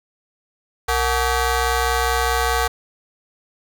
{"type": "ring-modulated tone", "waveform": "15% pulse", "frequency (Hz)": 400.4, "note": "G4", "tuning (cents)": 37, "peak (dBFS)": -8, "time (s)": [0.88, 2.68], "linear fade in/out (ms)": 10, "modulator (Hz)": 338, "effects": []}